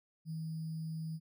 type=tone with sample-and-hold; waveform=sine; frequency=160 Hz; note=D#3; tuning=49 cents sharp; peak=-37 dBFS; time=0.25-1.2 s; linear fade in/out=50 ms; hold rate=4900 Hz; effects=none